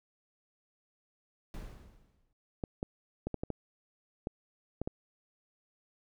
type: noise with exponential decay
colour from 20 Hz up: brown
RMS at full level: -39 dBFS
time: 1.54-2.33 s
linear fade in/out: 1 ms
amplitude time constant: 170 ms
type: clicks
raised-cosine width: 2 ms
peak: -21 dBFS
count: 9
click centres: 2.638 / 2.829 / 3.27 / 3.343 / 3.435 / 3.503 / 4.271 / 4.816 / 4.875 s
effects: none